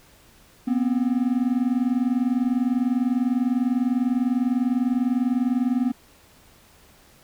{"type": "tone pair together", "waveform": "triangle", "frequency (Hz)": [241.6, 261.6], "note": ["B3", "C4"], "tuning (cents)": [-38, 0], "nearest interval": "minor second", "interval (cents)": 138, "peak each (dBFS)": [-20, -21], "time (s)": [0.67, 5.92], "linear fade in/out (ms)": 10, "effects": ["pink hiss -54 dBFS RMS until 7.23 s"]}